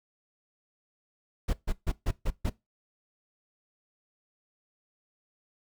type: noise bursts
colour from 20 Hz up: brown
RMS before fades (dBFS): -26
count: 6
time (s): 1.48-2.498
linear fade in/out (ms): 10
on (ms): 53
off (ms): 140
effects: noise-tail reverb RT60 0.2 s tail -20 dB re dry